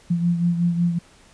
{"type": "beating tone pair", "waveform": "sine", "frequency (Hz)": [171.8, 177.2], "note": ["F3", "F3"], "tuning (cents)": [-28, 25], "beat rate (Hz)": 5.4, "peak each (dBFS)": [-18, -26], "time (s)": [0.1, 0.99], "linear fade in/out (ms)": 10, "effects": ["pink hiss -52 dBFS RMS until 1.33 s", "resampled to 22050 Hz"]}